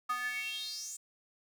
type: tone with high-pass filter sweep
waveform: square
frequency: 246.9 Hz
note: B3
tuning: in tune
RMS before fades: -38 dBFS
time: 0.09-0.97 s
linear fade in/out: 10 ms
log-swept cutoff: 1200 to 7700 Hz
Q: 7.5
effects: none